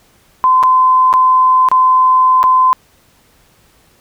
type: tone with dropouts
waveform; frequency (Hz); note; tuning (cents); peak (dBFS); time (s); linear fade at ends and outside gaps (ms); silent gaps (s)
sine; 1027; C6; -33; -6; 0.44-2.73; 0; 0.629-0.635 / 1.129-1.138 / 1.687-1.715 / 2.43-2.439
effects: pink hiss -51 dBFS RMS until 4 s